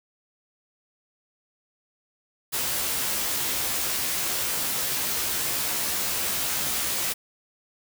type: noise with comb filter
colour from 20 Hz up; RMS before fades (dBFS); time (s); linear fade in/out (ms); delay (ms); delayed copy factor
white; -27; 2.52-7.14; 20; 15; +0.8
effects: none